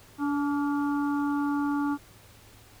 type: harmonic tone with a mistuned harmonic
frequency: 287.8 Hz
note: D4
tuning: 35 cents flat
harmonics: 1 / 3 / 4 / 5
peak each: -25 / -35 / -37 / -39 dBFS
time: 0.18-1.98 s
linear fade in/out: 50 ms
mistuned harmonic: 5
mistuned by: -35 cents
effects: added 107 Hz sine -58 dBFS peak until 2.8 s + pink hiss -54 dBFS RMS until 2.8 s